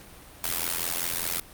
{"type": "noise with amplitude modulation", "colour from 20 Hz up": "white", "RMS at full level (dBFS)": -25, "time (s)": [0.44, 1.4], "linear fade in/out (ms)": 0, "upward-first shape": "sine", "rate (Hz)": 85.1, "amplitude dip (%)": 90, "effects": ["pink hiss -48 dBFS RMS until 1.53 s", "Opus 48 kbps"]}